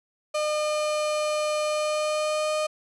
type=tone with pitch glide; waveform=35% pulse; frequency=606 to 613.8 Hz; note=D#5 to D#5; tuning=-46 to -24 cents; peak=-22 dBFS; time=0.34-2.67 s; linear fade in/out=10 ms; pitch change=+22 cents; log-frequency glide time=1.64-2.54 s; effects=resampled to 24000 Hz